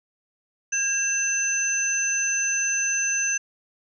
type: tone cluster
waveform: sine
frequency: 1613 / 2688 / 6130 Hz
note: G6 / E7 / G8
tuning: +49 / +33 / -40 cents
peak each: -28 / -29 / -23 dBFS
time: 0.72-3.38 s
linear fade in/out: 10 ms
effects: none